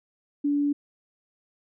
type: tone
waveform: sine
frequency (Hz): 288.2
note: D4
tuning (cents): -33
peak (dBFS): -21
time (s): 0.44-0.73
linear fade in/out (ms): 10
effects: none